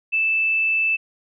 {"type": "tone", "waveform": "sine", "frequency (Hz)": 2637, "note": "E7", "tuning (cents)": 0, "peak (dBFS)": -17, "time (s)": [0.12, 0.97], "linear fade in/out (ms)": 20, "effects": []}